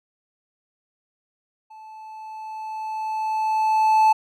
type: tone with level ramp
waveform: triangle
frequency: 872 Hz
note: A5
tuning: 16 cents flat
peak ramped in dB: -39 to -10 dBFS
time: 1.7-4.13 s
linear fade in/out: 10 ms
effects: none